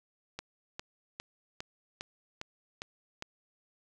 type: click train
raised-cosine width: 0.2 ms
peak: -21 dBFS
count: 8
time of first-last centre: 0.39-3.224 s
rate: 2.47 Hz
effects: none